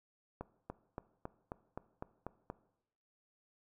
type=accelerating click train; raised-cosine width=1 ms; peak=-27 dBFS; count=9; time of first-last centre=0.41-2.5 s; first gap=290 ms; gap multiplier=0.97; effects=noise-tail reverb RT60 0.8 s tail -18 dB re dry